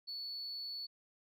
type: tone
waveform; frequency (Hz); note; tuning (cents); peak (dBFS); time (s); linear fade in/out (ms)
sine; 4435; C#8; 0; -39; 0.07-0.87; 20
effects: tanh soft clip ceiling -37 dBFS